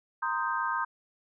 sine chord, C minor seventh, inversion third, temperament equal with one note detuned, 932.3 / 1039.9 / 1244.5 / 1568 Hz, Bb5 / C6 / Eb6 / G6, 0 / -11 / 0 / 0 cents, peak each -33 dBFS, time 0.22-0.85 s, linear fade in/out 10 ms, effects none

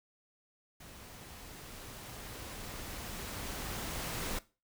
pink noise with level ramp, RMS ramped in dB -52 to -37 dBFS, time 0.8-4.39 s, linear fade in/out 5 ms, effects noise-tail reverb RT60 0.3 s tail -18 dB re dry

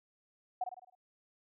sine tone with echo, 737 Hz, F#5, 7 cents flat, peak -30 dBFS, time 0.61-0.64 s, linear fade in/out 5 ms, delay 52 ms, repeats 6, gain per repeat -6 dB, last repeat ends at 0.952 s, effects none

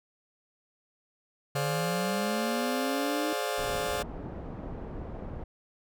sawtooth chord, D half-diminished seventh, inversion second, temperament just, 422.9 / 528.6 / 587.3 / 704.8 Hz, Ab4 / C5 / D5 / F5, +31 / +18 / 0 / +16 cents, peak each -31 dBFS, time 1.55-4.03 s, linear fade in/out 10 ms
sine linear sweep, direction up, 138.59 to 311.1 Hz, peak -31 dBFS, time 1.55-3.33 s, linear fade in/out 2 ms
pink low-pass noise, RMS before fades -39 dBFS, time 3.58-5.44 s, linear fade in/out 5 ms, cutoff 700 Hz, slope 12 dB/octave
effects none

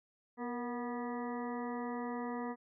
harmonic tone with a mistuned harmonic, 243.4 Hz, B3, 25 cents flat, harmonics 1 / 2 / 3 / 4 / 5 / 7 / 8, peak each -39 / -43 / -46 / -45 / -49 / -55 / -52 dBFS, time 0.37-2.56 s, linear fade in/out 50 ms, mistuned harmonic 2, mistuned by -48 cents, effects none

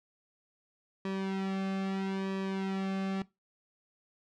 sawtooth tone with flanger, 192.7 Hz, G3, 29 cents flat, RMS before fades -34 dBFS, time 1.05-3.22 s, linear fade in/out 2 ms, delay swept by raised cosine 1.4 to 2.12 ms, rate 0.77 Hz, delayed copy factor -1, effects noise-tail reverb RT60 0.2 s tail -19 dB re dry + low-pass 4000 Hz 12 dB/octave

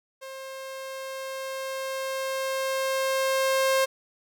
sawtooth tone with level ramp, 532 Hz, C5, 29 cents sharp, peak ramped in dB -34 to -16 dBFS, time 0.21-3.86 s, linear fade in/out 20 ms, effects none

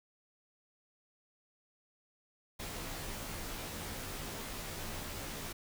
pink noise with comb filter, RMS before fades -42 dBFS, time 2.59-5.53 s, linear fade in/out 10 ms, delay 16 ms, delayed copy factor -0.95, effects none

